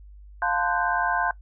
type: tone cluster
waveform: sine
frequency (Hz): 703 / 887 / 1032 / 1497 / 1575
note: F5 / A5 / C6 / F#6 / G6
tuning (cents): +11 / +14 / -24 / +20 / +8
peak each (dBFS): -28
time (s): 0.42-1.31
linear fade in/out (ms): 2
effects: noise-tail reverb RT60 0.1 s tail -19 dB re dry + added 50 Hz sine -43 dBFS peak until 1.41 s